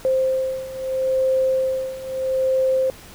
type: beating tone pair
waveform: sine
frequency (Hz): 523.3 / 524.07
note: C5 / C5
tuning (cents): 0 / +3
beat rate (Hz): 0.77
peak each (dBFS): -23 / -20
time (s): 0.05-2.9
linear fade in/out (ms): 0
effects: pink hiss -43 dBFS RMS until 3.14 s